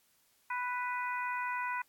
harmonic tone, 494.5 Hz, B4, 2 cents sharp, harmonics 2 / 3 / 4 / 5, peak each -35 / -39 / -41 / -43 dBFS, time 0.5-1.82 s, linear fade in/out 5 ms, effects white hiss -70 dBFS RMS until 1.88 s + AAC 64 kbps

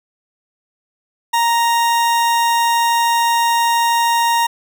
40% pulse tone, 933 Hz, A#5, 1 cent sharp, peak -12 dBFS, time 1.33-4.47 s, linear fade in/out 10 ms, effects none

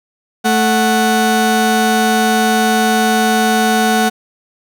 30% pulse tone pair together, 220 / 740 Hz, A3 / F#5, 0 / 0 cents, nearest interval octave + major sixth, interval 2100 cents, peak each -11 dBFS, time 0.44-4.1 s, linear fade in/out 20 ms, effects none

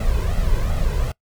brown noise with flanger, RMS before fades -19 dBFS, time 0-1.12 s, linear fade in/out 5 ms, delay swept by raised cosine 1.5 to 2.02 ms, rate 2.7 Hz, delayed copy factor +0.7, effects noise-tail reverb RT60 0.1 s tail -22 dB re dry

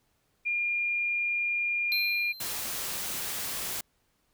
sine tone, 2410 Hz, D7, 44 cents sharp, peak -26 dBFS, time 0.45-2.33 s, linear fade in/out 20 ms
square tone with exponential decay, 4123 Hz, C8, 26 cents flat, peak -27 dBFS, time 1.92-2.98 s, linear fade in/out 0 ms, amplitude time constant 230 ms
white noise, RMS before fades -34 dBFS, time 2.4-3.81 s, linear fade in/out 5 ms
effects pink hiss -72 dBFS RMS until 4.33 s

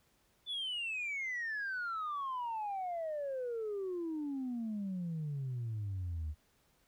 sine exponential sweep, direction down, 3520 to 73.5 Hz, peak -34 dBFS, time 0.46-6.35 s, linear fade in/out 50 ms, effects tanh soft clip ceiling -33 dBFS + pink hiss -72 dBFS RMS until 6.87 s

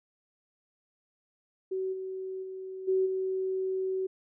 sine tone with level steps, 377.9 Hz, F#4, 37 cents sharp, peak -29 / -34 / -37 / -23 / -28 dBFS, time 1.71-4.07 s, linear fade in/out 10 ms, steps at 1.92 / 2.42 / 2.87 / 3.05 s, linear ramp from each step 20 ms, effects none

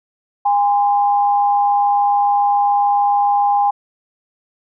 sine tone pair together, 814 / 1033 Hz, G#5 / C6, -35 / -22 cents, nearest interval major third, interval 413 cents, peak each -12 / -22 dBFS, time 0.45-3.71 s, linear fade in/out 10 ms, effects none

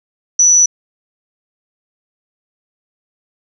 sine tone, 5930 Hz, F#8, 3 cents sharp, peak -6 dBFS, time 0.39-0.66 s, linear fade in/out 5 ms, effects none

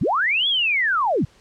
sine linear two-way sweep, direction up then down, 92.5 to 3426 to 92.5 Hz, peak -17 dBFS, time 0.01-1.25 s, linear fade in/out 5 ms, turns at 0.48 s, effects pink hiss -54 dBFS RMS until 1.4 s + low-pass 7000 Hz 12 dB/octave

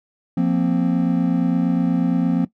triangle chord, F suspended fourth, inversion none, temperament equal, 174.61 / 233.1 / 261.6 Hz, F3 / Bb3 / C4, 0 / 0 / 0 cents, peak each -17 / -20 / -18 dBFS, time 0.37-2.45 s, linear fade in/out 5 ms, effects noise-tail reverb RT60 0.1 s tail -17 dB re dry

